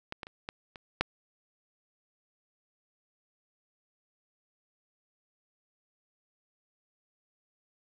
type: clicks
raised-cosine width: 0.3 ms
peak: -20 / -22 / -29 / -20 / -28 / -9 dBFS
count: 6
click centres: 0.124 / 0.232 / 0.269 / 0.489 / 0.758 / 1.01 s
effects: none